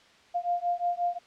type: beating tone pair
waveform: sine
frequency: 698.5 / 704.1 Hz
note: F5 / F5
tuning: 0 / +14 cents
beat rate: 5.6 Hz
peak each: -29 dBFS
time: 0.34-1.19 s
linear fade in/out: 20 ms
effects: white hiss -57 dBFS RMS until 1.26 s + low-pass 4000 Hz 12 dB/octave